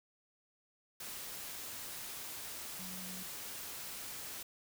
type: tone in noise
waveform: sine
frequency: 185 Hz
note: F#3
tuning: in tune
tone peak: -48 dBFS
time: 2.79-3.23 s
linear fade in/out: 5 ms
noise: white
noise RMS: -45 dBFS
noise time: 1-4.43 s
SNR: -6 dB
effects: none